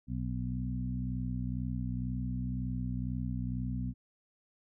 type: harmonic tone with a mistuned harmonic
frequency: 62 Hz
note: B1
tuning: 7 cents sharp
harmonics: 1 / 2 / 3 / 4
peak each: -38 / -36 / -39 / -39 dBFS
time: 0.07-3.94 s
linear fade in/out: 50 ms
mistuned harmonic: 1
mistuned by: -18 cents
effects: none